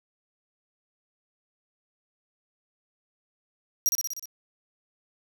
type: tone with echo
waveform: sawtooth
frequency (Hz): 5720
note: F8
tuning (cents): +41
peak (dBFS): -17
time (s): 3.86-3.89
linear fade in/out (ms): 0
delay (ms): 61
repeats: 6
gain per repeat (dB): -3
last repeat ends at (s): 4.256
effects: none